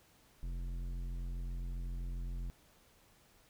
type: tone with tanh clipping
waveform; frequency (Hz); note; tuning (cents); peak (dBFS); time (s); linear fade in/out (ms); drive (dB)
sine; 43.78; F1; +5; -39; 0.43-2.5; 0; 12
effects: pink hiss -66 dBFS RMS until 3.49 s